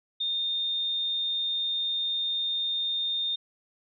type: tone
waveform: sine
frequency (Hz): 3644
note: A#7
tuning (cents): -40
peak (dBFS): -26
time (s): 0.2-3.36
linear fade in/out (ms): 10
effects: none